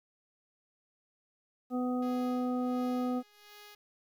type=harmonic tone; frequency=250 Hz; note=B3; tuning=21 cents sharp; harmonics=1 / 2 / 3 / 5; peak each=-30 / -38 / -40 / -44 dBFS; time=1.7-3.23 s; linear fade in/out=50 ms
type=tone with tremolo; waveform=5% pulse; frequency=415.3 Hz; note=G#4; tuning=in tune; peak=-39 dBFS; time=2.02-3.75 s; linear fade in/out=5 ms; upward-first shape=sine; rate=1.4 Hz; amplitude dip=75%
effects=11-bit